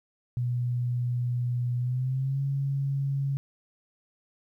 sine tone with pitch glide, 122.4 to 138.19 Hz, B2 to C#3, -15 to -5 cents, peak -25 dBFS, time 0.37-3.37 s, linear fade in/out 0 ms, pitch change +210 cents, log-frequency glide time 1.78-2.41 s, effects 11-bit

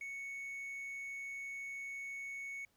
triangle tone, 2217 Hz, C#7, in tune, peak -40 dBFS, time 0.01-2.65 s, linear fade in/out 2 ms, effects pink hiss -75 dBFS RMS until 2.76 s

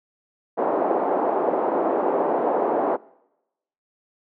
white band-pass noise, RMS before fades -22 dBFS, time 0.57-2.97 s, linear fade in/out 20 ms, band 290 to 820 Hz, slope 24 dB/octave, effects noise-tail reverb RT60 0.9 s tail -23 dB re dry

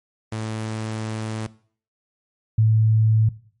sawtooth / sine tone pair in turn, 110 / 110 Hz, A2 / A2, 0 / 0 cents, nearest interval unison, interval 0 cents, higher neither, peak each -22 / -13 dBFS, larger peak second, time 0.32-1.47 / 2.58-3.29 s, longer first, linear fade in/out 5 ms, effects noise-tail reverb RT60 0.5 s tail -19 dB re dry + MP3 48 kbps

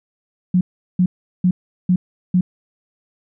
sine tone bursts, 181.2 Hz, F#3, 36 cents flat, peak -11 dBFS, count 5, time 0.54-2.41 s, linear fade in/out 5 ms, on 70 ms, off 380 ms, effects none

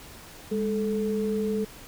sine tone pair together, 204.7 / 436.4 Hz, G#3 / A4, -25 / -14 cents, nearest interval octave + minor second, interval 1311 cents, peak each -27 dBFS, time 0.51-1.65 s, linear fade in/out 10 ms, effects pink hiss -46 dBFS RMS until 1.87 s

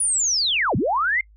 sine linear two-way sweep, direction down then up, 9920 to 82.41 to 2144 Hz, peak -18 dBFS, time 0-1.21 s, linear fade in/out 5 ms, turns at 0.76 s, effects noise-tail reverb RT60 0.1 s tail -24 dB re dry + added 52 Hz sine -48 dBFS peak until 1.36 s

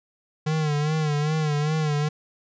square tone with vibrato, 151.9 Hz, D#3, 41 cents flat, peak -22 dBFS, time 0.46-2.09 s, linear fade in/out 10 ms, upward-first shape sine, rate 2.5 Hz, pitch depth 66 cents each way, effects resampled to 16000 Hz

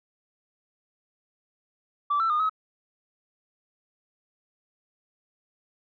sine tone with pitch steps, 1162 / 1333 / 1221 / 1279 Hz, D6 / E6 / D#6 / D#6, -19 / +19 / -33 / +47 cents, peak -20 dBFS, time 2.1-2.496 s, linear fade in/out 10 ms, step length 99 ms, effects tanh soft clip ceiling -18 dBFS

